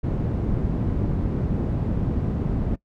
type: low-pass noise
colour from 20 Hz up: white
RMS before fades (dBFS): -24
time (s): 0.03-2.76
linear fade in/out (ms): 10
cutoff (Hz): 190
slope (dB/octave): 12
effects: noise-tail reverb RT60 0.1 s tail -20 dB re dry